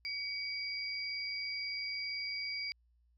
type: tone pair together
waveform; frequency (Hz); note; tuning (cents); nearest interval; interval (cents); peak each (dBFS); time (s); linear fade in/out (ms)
sine; 2264 / 4781; C#7 / D8; +36 / +30; octave + minor second; 1294; -39 / -39; 0.05-2.72; 0
effects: added 59 Hz sine -67 dBFS peak until 3.17 s